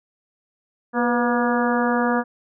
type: harmonic tone with a mistuned harmonic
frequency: 239.3 Hz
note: A#3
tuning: 46 cents sharp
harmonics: 1 / 2 / 3 / 4 / 5 / 6 / 7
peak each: -21 / -24 / -26 / -27 / -28 / -29 / -29 dBFS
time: 0.93-2.24 s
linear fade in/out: 50 ms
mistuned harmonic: 2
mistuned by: +49 cents
effects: none